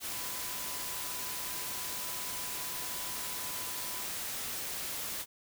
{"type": "tone in noise", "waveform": "sine", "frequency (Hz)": 1000, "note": "B5", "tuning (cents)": 21, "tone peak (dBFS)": -49, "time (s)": [0.1, 4.08], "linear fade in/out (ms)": 50, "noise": "white", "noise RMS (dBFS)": -38, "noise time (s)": [0, 5.26], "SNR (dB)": -14, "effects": []}